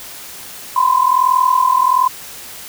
sine tone pair together, 1000 / 1041.3 Hz, B5 / C6, +21 / -9 cents, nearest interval minor second, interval 70 cents, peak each -13 dBFS, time 0.76-2.08 s, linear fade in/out 5 ms, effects white hiss -33 dBFS RMS until 2.68 s

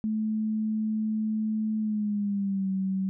sine tone with pitch glide, 216.9 to 191.02 Hz, A3 to G3, -25 to -45 cents, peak -25 dBFS, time 0.04-3.09 s, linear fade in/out 0 ms, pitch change -220 cents, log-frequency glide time 1.79-2.7 s, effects none

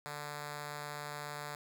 5% pulse tone with notch filter, 147.2 Hz, D3, 4 cents sharp, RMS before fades -43 dBFS, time 0.06-1.55 s, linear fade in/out 0 ms, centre 320 Hz, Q 1.5, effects none

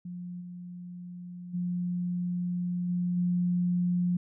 sine tone with level steps, 177.4 Hz, F3, 27 cents sharp, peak -36 / -39 / -28 / -26 / -24 dBFS, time 0.05-4.17 s, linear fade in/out 5 ms, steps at 0.4 / 1.53 / 2.88 / 3.16 s, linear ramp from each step 20 ms, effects none

